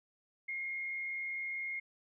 sine tone with frequency modulation, 2140 Hz, C7, 38 cents sharp, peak -36 dBFS, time 0.48-1.8 s, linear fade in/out 10 ms, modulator 75.5 Hz, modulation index 0.44, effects none

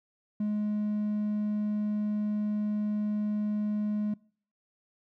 triangle tone, 210 Hz, G#3, 19 cents sharp, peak -24 dBFS, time 0.4-4.14 s, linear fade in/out 5 ms, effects noise-tail reverb RT60 0.5 s tail -25 dB re dry + tanh soft clip ceiling -21 dBFS

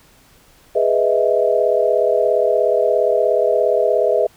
sine chord, E major seventh, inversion first, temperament equal, 415.3 / 493.9 / 622.3 / 659.3 Hz, G#4 / B4 / D#5 / E5, 0 / 0 / 0 / 0 cents, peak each -19 / -18 / -18 / -19 dBFS, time 0.75-4.27 s, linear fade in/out 10 ms, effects pink hiss -51 dBFS RMS until 4.36 s

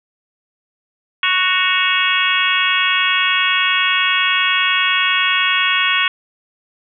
harmonic tone with a mistuned harmonic, 370 Hz, F#4, in tune, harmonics 3 / 4 / 5 / 6 / 7 / 8 / 9, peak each -21 / -21 / -21 / -21 / -21 / -21 / -21 dBFS, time 1.23-6.08 s, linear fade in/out 2 ms, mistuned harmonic 8, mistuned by -76 cents, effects none

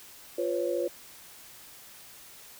sine tone cluster, 350.5 / 501 / 555 Hz, F4 / B4 / C#5, +6 / +25 / +2 cents, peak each -31 dBFS, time 0.38-0.88 s, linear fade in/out 5 ms, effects white hiss -50 dBFS RMS until 2.59 s

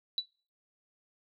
sine tone with exponential decay, 3951 Hz, B7, in tune, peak -23 dBFS, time 0.18-0.26 s, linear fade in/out 1 ms, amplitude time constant 16 ms, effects noise-tail reverb RT60 0.4 s tail -25 dB re dry + tanh soft clip ceiling -20 dBFS

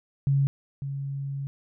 sine tone pair in turn, 138.59 / 138.59 Hz, C#3 / C#3, 0 / 0 cents, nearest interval unison, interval 0 cents, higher neither, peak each -19 / -29 dBFS, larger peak first, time 0.27-0.47 / 0.82-1.47 s, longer second, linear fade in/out 0 ms, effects none

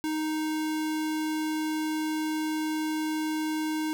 square tone, 311.1 Hz, D#4, in tune, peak -28 dBFS, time 0.04-3.93 s, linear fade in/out 0 ms, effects none

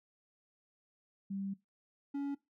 sine / triangle tone pair in turn, 196 / 281.3 Hz, G3 / C#4, 0 / +26 cents, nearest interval tritone, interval 626 cents, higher second, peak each -36 / -32 dBFS, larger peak second, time 1.3-1.54 / 2.14-2.35 s, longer first, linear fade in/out 10 ms, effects noise-tail reverb RT60 0.2 s tail -20 dB re dry

